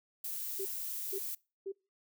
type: noise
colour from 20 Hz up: violet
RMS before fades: -39 dBFS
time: 0.24-1.35 s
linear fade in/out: 5 ms
type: tone bursts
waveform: sine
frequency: 390 Hz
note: G4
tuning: 9 cents flat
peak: -36 dBFS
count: 3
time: 0.59-1.722 s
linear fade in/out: 10 ms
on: 64 ms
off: 470 ms
effects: noise-tail reverb RT60 0.3 s tail -24 dB re dry